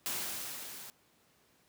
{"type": "noise with level ramp", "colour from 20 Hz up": "white", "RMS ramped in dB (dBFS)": [-35, -48], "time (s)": [0.06, 0.9], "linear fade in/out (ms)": 0, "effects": ["pink hiss -68 dBFS RMS until 1.68 s", "high-pass 100 Hz 12 dB/octave"]}